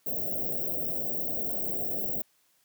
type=band-stop noise; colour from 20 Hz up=white; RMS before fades=-31 dBFS; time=0.06-2.22 s; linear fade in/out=5 ms; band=710 to 16000 Hz; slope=96 dB/octave; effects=white hiss -68 dBFS RMS until 2.64 s + high-pass 100 Hz 12 dB/octave